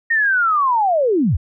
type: linear sweep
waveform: sine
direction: down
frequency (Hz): 1864.7 to 57.4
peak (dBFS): -13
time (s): 0.1-1.37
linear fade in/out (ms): 10
effects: none